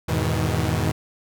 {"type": "chord", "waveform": "sawtooth", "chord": "E major seventh", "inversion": "none", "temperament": "equal with one note detuned", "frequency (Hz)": [82.41, 103.83, 123.47, 157.92], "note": ["E2", "G#2", "B2", "D#3"], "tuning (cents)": [0, 0, 0, 26], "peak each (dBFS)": -22, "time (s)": [0.08, 0.92], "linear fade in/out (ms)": 10, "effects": []}